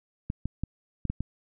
clicks, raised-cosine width 5 ms, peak -17 dBFS, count 6, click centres 0.301 / 0.456 / 0.636 / 1.053 / 1.1 / 1.206 s, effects none

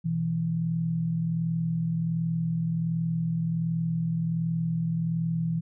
sine tone pair together, 123.47 / 164.81 Hz, B2 / E3, 0 / 0 cents, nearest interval perfect fourth, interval 500 cents, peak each -33 / -25 dBFS, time 0.04-5.61 s, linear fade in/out 20 ms, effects none

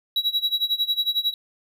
triangle tone with tremolo, 3887 Hz, B7, 28 cents flat, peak -16 dBFS, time 0.16-1.34 s, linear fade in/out 2 ms, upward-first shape sine, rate 11 Hz, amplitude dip 90%, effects none

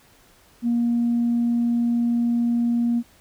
sine tone, 236.6 Hz, A#3, 26 cents sharp, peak -17 dBFS, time 0.62-3.03 s, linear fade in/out 50 ms, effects tanh soft clip ceiling -14 dBFS + pink hiss -55 dBFS RMS until 3.2 s

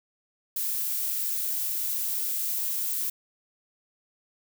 violet noise, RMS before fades -29 dBFS, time 0.56-3.1 s, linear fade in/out 5 ms, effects none

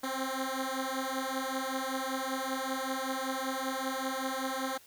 10% pulse beating tone pair, 261.6 / 266.8 Hz, C4 / C4, 0 / +34 cents, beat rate 5.2 Hz, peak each -27 dBFS, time 0.03-4.78 s, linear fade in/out 10 ms, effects white hiss -58 dBFS RMS until 4.86 s

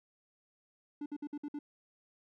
triangle tone bursts, 292.7 Hz, D4, 6 cents flat, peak -35 dBFS, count 6, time 1.01-1.59 s, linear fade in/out 5 ms, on 50 ms, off 56 ms, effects none

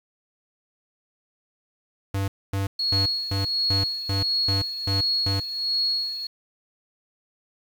square tone bursts, 98 Hz, G2, in tune, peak -24 dBFS, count 9, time 2.14-5.4 s, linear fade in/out 5 ms, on 140 ms, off 250 ms
sine tone with tremolo, 4325 Hz, C#8, 43 cents flat, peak -20 dBFS, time 2.79-6.27 s, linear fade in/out 5 ms, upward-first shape sine, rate 1.4 Hz, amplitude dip 65%
effects 8-bit

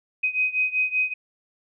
sine beating tone pair, 2511 / 2516.2 Hz, D#7 / D#7, +15 / +19 cents, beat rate 5.2 Hz, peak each -23 / -25 dBFS, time 0.23-1.14 s, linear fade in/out 10 ms, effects none

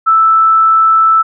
sine tone, 1318.5 Hz, E6, in tune, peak -5 dBFS, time 0.06-1.23 s, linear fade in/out 20 ms, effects none

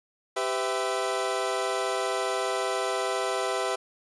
25% pulse chord, E minor, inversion first, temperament equal with one note detuned, 392 / 506.6 / 659.3 Hz, G4 / B4 / E5, 0 / +44 / 0 cents, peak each -27 dBFS, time 0.36-3.76 s, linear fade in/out 10 ms, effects resampled to 24000 Hz + 10-bit

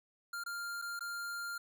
square tone with dropouts, 1398 Hz, F6, 1 cent sharp, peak -39 dBFS, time 0.33-1.58 s, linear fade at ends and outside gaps 5 ms, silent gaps 0.438-0.461 / 0.817-0.821 / 0.993-1.007 s, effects none

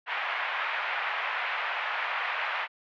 white band-pass noise, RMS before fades -31 dBFS, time 0.06-2.68 s, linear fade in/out 50 ms, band 720 to 2500 Hz, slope 24 dB/octave, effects low-pass 4000 Hz 12 dB/octave

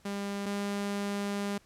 sawtooth tone pair in turn, 200.6 / 201.8 Hz, G3 / G#3, +40 / -49 cents, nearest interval unison, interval 11 cents, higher second, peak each -29 / -27 dBFS, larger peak second, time 0.05-0.46 / 0.46-1.58 s, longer second, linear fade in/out 5 ms, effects pink hiss -63 dBFS RMS until 1.65 s + low-pass 11000 Hz 12 dB/octave

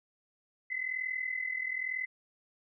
sine tone pair together, 2002 / 2043 Hz, B6 / C7, +23 / -42 cents, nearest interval unison, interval 35 cents, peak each -37 / -34 dBFS, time 0.7-2.06 s, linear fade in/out 10 ms, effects none

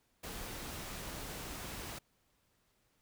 pink noise, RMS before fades -44 dBFS, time 0.23-1.99 s, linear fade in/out 10 ms, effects pink hiss -75 dBFS RMS until 3.01 s

